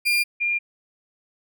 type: tone pair in turn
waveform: 35% pulse / sine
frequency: 2403 / 2403 Hz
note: D7 / D7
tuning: +39 / +39 cents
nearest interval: unison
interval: 0 cents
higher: neither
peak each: -16 / -20 dBFS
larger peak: first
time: 0.05-0.24 / 0.4-0.59 s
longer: neither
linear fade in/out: 20 ms
effects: none